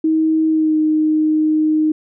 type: tone with pitch glide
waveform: sine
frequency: 317 to 309.8 Hz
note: D#4 to D#4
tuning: +32 to -7 cents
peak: -12 dBFS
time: 0.04-1.92 s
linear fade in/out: 5 ms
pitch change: -39 cents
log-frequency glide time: 0.48-0.77 s
effects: none